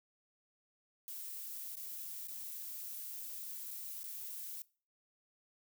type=noise with dropouts; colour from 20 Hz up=violet; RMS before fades=-45 dBFS; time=1.08-4.62 s; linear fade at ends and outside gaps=0 ms; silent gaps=1.755-1.769 / 2.272-2.284 / 3.707-3.711 / 4.032-4.041 s; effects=noise-tail reverb RT60 0.4 s tail -22 dB re dry